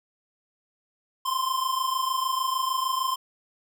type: tone pair together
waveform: square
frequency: 1031.4 / 1058 Hz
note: C6 / C6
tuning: -25 / +19 cents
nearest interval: unison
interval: 44 cents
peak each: -28 dBFS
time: 1.25-3.16 s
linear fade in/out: 10 ms
effects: 9-bit